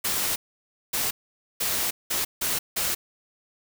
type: noise bursts at uneven times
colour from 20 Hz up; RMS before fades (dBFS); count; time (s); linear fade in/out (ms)
white; -26; 6; 0.04-0.36 / 0.93-1.11 / 1.6-1.91 / 2.1-2.25 / 2.41-2.59 / 2.76-2.95; 10
effects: none